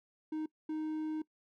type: tone bursts at uneven times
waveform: triangle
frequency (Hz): 311.1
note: D#4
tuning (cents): 0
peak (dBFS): -32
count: 2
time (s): 0.32-0.46 / 0.69-1.22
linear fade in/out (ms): 5
effects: noise-tail reverb RT60 0.1 s tail -21 dB re dry